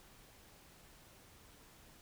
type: silence
effects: pink hiss -61 dBFS RMS until 2.01 s